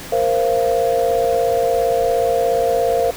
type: chord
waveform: sine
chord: Bb suspended second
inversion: none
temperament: equal with one note detuned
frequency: 466.2 / 523.3 / 688 Hz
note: Bb4 / C5 / F5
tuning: 0 / 0 / -26 cents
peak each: -18 dBFS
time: 0.12-3.11 s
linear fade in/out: 5 ms
effects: tanh soft clip ceiling -5 dBFS + pink hiss -33 dBFS RMS until 3.16 s